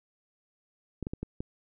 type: clicks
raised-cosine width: 3 ms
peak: -21 dBFS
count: 5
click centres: 1.027 / 1.069 / 1.135 / 1.23 / 1.405 s
effects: none